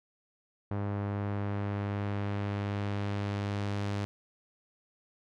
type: tone with low-pass filter sweep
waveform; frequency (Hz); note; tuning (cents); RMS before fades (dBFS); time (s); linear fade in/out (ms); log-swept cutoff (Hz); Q
sawtooth; 101.3; G#2; -43; -33; 0.71-4.05; 0; 1300 to 5700; 0.77
effects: none